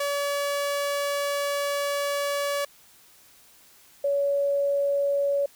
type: tone pair in turn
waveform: sawtooth / sine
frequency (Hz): 570 / 563.8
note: C#5 / C#5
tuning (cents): +48 / +29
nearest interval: unison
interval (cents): 19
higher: first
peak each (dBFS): -21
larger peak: neither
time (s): 0-2.65 / 4.04-5.46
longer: first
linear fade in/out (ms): 5
effects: white hiss -55 dBFS RMS until 5.55 s